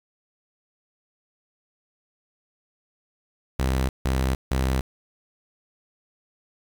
sawtooth tone bursts, 65.41 Hz, C2, in tune, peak -17 dBFS, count 3, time 3.59-4.81 s, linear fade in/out 5 ms, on 300 ms, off 160 ms, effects 8-bit

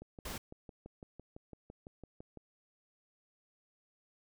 click train, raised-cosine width 2 ms, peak -35 dBFS, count 15, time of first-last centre 0.02-2.373 s, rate 5.95 Hz
pink noise, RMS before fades -42 dBFS, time 0.25-0.38 s, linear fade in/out 5 ms
effects none

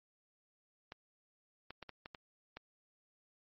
clicks, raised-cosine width 0.3 ms, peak -30 dBFS, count 7, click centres 0.921 / 1.706 / 1.827 / 1.893 / 2.059 / 2.148 / 2.57 s, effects MP3 32 kbps

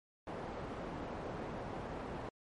white low-pass noise, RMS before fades -43 dBFS, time 0.27-2.29 s, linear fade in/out 2 ms, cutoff 720 Hz, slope 12 dB/octave, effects MP3 48 kbps

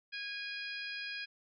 harmonic tone, 822 Hz, G#5, 18 cents flat, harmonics 2 / 3 / 4 / 5 / 6, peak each -43 / -43 / -48 / -50 / -46 dBFS, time 0.12-1.26 s, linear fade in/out 20 ms, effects none

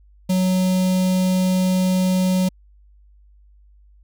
square tone with notch filter, 185 Hz, F#3, in tune, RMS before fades -18 dBFS, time 0.29-2.49 s, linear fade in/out 10 ms, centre 1500 Hz, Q 0.65, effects added 50 Hz sine -48 dBFS peak until 4.03 s

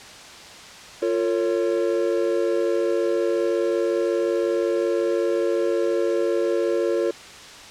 triangle chord, Bb minor, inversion second, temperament equal with one note detuned, 349.2 / 454.7 / 554.4 Hz, F4 / Bb4 / Db5, 0 / -43 / 0 cents, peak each -21 / -22 / -23 dBFS, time 1.02-7.11 s, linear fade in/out 5 ms, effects white hiss -41 dBFS RMS until 7.7 s + low-pass 6000 Hz 12 dB/octave

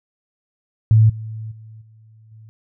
sine tone with level steps, 110 Hz, A2, in tune, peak -8 / -27 / -37 / -45 / -40 dBFS, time 0.91-2.49 s, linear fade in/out 0 ms, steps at 1.09 / 1.51 / 1.81 / 2.31 s, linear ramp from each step 10 ms, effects none

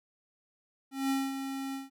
square tone with ADSR envelope, 270 Hz, C#4, 45 cents flat, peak -27 dBFS, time 0.91-1.9 s, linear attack 190 ms, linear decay 220 ms, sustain -8 dB, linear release 160 ms, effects none

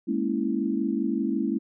sine chord, A# half-diminished seventh, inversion third, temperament equal, 207.7 / 233.1 / 277.2 / 329.6 Hz, G#3 / A#3 / C#4 / E4, 0 / 0 / 0 / 0 cents, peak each -29 dBFS, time 0.07-1.59 s, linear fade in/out 20 ms, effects none

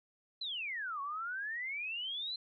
sine exponential two-way sweep, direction down then up, 4145 to 1091 to 4145 Hz, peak -36 dBFS, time 0.41-2.36 s, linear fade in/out 5 ms, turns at 1.01 s, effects MP3 48 kbps

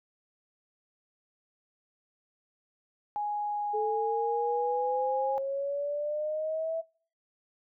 sine tone with pitch glide, 830.6 to 825.8 Hz, G#5 to G#5, 0 to -10 cents, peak -29 dBFS, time 3.16-5.38 s, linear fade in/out 0 ms, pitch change -10 cents, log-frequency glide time 3.47-3.75 s
sine exponential sweep, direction up, 429 to 659.3 Hz, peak -29 dBFS, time 3.73-6.82 s, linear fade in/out 20 ms
effects noise-tail reverb RT60 0.5 s tail -26 dB re dry

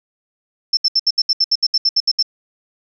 sine tone bursts, 5330 Hz, E8, 18 cents sharp, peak -11 dBFS, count 14, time 0.73-2.227 s, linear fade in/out 5 ms, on 41 ms, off 71 ms, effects none

